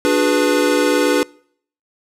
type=chord; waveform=square; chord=G# half-diminished seventh; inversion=second; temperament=equal with one note detuned; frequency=293.7 / 361.3 / 415.3 / 493.9 Hz; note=D4 / F#4 / G#4 / B4; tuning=0 / -41 / 0 / 0 cents; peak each=-18 / -22 / -21 / -18 dBFS; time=0.05-1.23 s; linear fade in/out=0 ms; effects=noise-tail reverb RT60 0.6 s tail -25 dB re dry + low-pass 12000 Hz 12 dB/octave